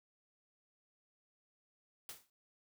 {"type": "noise with exponential decay", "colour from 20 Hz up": "white", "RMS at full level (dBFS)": -44, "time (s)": [2.09, 2.3], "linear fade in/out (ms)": 1, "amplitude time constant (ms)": 44, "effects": []}